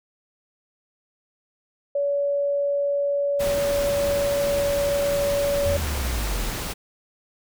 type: tone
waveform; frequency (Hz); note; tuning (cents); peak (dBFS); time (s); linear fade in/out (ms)
sine; 568; C#5; +42; -20; 1.95-5.77; 5
type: noise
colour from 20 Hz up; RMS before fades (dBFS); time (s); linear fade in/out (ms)
pink; -30; 3.39-6.74; 20
type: linear sweep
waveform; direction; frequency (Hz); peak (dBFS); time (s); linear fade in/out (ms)
sine; down; 88.6 to 36.84; -24; 5.66-6.5; 0
effects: none